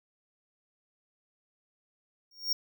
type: tone with exponential growth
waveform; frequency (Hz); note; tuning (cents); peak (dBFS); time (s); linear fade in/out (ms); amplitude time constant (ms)
square; 5550; F8; -12; -24; 2.31-2.53; 5; 47
effects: none